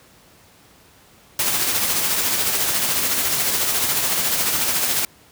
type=noise with tremolo; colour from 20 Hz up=white; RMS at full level=-19 dBFS; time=1.39-5.05 s; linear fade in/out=2 ms; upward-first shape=sine; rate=14 Hz; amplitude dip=35%; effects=pink hiss -51 dBFS RMS until 5.31 s + high-pass 60 Hz 12 dB/octave